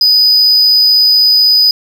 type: tone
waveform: triangle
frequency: 4978 Hz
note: D#8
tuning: in tune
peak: -4 dBFS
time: 0.01-1.71 s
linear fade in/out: 2 ms
effects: none